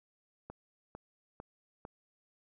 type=click train; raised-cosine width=1 ms; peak=-30 dBFS; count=4; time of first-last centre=0.5-1.851 s; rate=2.22 Hz; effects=none